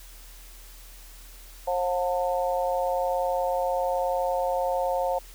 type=harmonic tone; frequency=178.9 Hz; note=F3; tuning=42 cents sharp; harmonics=3 / 4 / 5; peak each=-26 / -28 / -30 dBFS; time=1.67-5.19 s; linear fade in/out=10 ms; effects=added 40 Hz sine -45 dBFS peak until 5.34 s + white hiss -50 dBFS RMS until 5.34 s